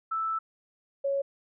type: tone pair in turn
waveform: sine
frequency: 1318.5 / 554.4 Hz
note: E6 / C#5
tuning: 0 / 0 cents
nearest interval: octave + minor third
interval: 1500 cents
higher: first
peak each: -27 / -25 dBFS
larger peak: second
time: 0.11-0.39 / 1.04-1.22 s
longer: first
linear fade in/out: 10 ms
effects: none

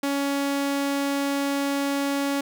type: tone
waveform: sawtooth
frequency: 280 Hz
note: C#4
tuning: 18 cents sharp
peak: -19 dBFS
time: 0.03-2.41 s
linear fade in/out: 5 ms
effects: none

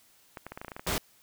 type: clicks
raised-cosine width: 0.5 ms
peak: -24 dBFS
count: 12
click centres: 0.372 / 0.466 / 0.52 / 0.575 / 0.615 / 0.647 / 0.682 / 0.718 / 0.765 / 0.795 / 0.866 / 0.916 s
type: noise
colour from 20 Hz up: pink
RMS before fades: -30 dBFS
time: 0.87-0.98 s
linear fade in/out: 0 ms
effects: white hiss -62 dBFS RMS until 1.22 s

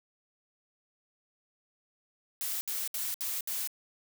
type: noise bursts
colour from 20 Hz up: blue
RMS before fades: -34 dBFS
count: 5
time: 2.41-3.674 s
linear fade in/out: 0 ms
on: 200 ms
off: 66 ms
effects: none

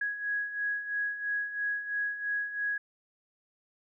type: beating tone pair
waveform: sine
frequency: 1661.2 / 1664.2 Hz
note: G#6 / G#6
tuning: 0 / +3 cents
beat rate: 3 Hz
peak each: -37 / -31 dBFS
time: 0.01-2.78 s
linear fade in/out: 5 ms
effects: none

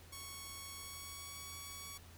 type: tone with pitch glide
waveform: 5% pulse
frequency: 1108.7 to 1124.2 Hz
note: C#6 to C#6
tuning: 0 to +24 cents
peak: -35 dBFS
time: 0.12-1.98 s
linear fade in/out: 10 ms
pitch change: +24 cents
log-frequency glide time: 0.7-1.38 s
effects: added 84 Hz sine -57 dBFS peak until 2.17 s + pink hiss -60 dBFS RMS until 2.17 s

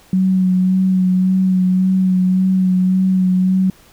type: tone with vibrato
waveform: sine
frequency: 186 Hz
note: F#3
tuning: 9 cents sharp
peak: -11 dBFS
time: 0.13-3.7 s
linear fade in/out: 2 ms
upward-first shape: sine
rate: 1.8 Hz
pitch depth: 21 cents each way
effects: pink hiss -48 dBFS RMS until 3.92 s

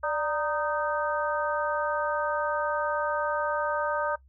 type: harmonic tone with a mistuned harmonic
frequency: 309.5 Hz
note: D#4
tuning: 9 cents flat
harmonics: 2 / 3 / 4 / 5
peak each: -29 / -31 / -32 / -33 dBFS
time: 0.03-4.16 s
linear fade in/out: 10 ms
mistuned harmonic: 2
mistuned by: -85 cents
effects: noise-tail reverb RT60 0.1 s tail -20 dB re dry + added 66 Hz sine -54 dBFS peak until 4.28 s

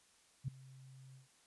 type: tone with ADSR envelope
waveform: sine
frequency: 132.2 Hz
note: C3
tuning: 18 cents sharp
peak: -33 dBFS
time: 0.44-1.28 s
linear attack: 40 ms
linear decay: 5 ms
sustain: -21 dB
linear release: 130 ms
effects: white hiss -69 dBFS RMS until 1.46 s + resampled to 24000 Hz

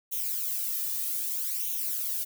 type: noise with flanger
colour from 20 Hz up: violet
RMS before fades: -31 dBFS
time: 0.11-2.25 s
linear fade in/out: 20 ms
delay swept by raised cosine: 0.31 to 1.71 ms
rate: 0.63 Hz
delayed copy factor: +0.7
effects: none

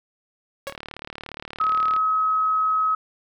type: click train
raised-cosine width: 0.3 ms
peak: -18 dBFS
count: 49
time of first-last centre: 0.67-1.964 s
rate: 37.1 Hz
type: tone with exponential decay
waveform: sawtooth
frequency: 554.4 Hz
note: C#5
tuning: in tune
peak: -22 dBFS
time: 0.67-0.76 s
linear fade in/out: 5 ms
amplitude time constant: 19 ms
type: tone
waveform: sine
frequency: 1277 Hz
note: D#6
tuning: 45 cents sharp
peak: -18 dBFS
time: 1.6-2.95 s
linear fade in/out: 5 ms
effects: none

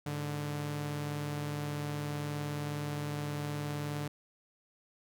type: tone pair together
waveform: sawtooth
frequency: 104.33 / 146.83 Hz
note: G#2 / D3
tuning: +8 / 0 cents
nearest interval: tritone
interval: 592 cents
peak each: -39 / -31 dBFS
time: 0.06-4.08 s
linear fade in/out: 5 ms
effects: none

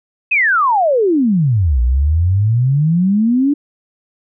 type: exponential two-way sweep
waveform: sine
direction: down then up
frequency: 2616 to 58.27 to 295.7 Hz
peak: -10 dBFS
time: 0.31-3.54 s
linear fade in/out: 10 ms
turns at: 1.81 s
effects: none

